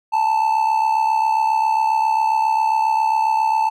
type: tone with amplitude modulation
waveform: triangle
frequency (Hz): 881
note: A5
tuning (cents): +2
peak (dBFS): -10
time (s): 0.12-3.7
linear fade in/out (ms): 20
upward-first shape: sine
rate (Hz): 67.4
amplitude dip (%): 65
effects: none